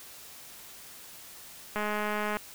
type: click train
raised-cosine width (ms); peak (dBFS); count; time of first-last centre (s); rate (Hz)
0.5; -17; 129; 1.76-2.37; 210
effects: white hiss -48 dBFS RMS until 2.54 s